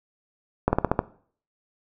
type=slowing click train; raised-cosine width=1 ms; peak=-5 dBFS; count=6; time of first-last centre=0.68-0.991 s; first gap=50 ms; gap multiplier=1.11; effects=noise-tail reverb RT60 0.5 s tail -18 dB re dry